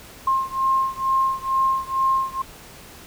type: beating tone pair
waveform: sine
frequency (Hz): 1063 / 1065.2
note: C6 / C6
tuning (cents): +27 / +31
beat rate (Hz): 2.2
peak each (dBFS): -21 / -22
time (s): 0.27-2.42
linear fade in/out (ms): 5
effects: pink hiss -43 dBFS RMS until 3.06 s